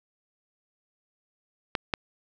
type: clicks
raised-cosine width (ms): 0.3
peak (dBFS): -9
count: 2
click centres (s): 1.752 / 1.938
effects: none